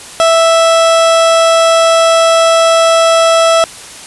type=tone; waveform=30% pulse; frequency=659 Hz; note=E5; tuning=1 cent flat; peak=-3 dBFS; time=0.2-3.64 s; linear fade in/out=0 ms; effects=white hiss -30 dBFS RMS until 4.06 s + resampled to 24000 Hz